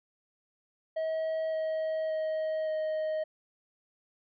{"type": "tone with pitch steps", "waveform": "triangle", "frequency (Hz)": [639, 634.2, 629.5, 624.8], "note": ["D#5", "D#5", "D#5", "D#5"], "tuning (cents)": [46, 33, 20, 7], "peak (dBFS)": -27, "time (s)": [0.96, 3.24], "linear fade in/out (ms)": 10, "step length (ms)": 570, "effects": ["resampled to 11025 Hz"]}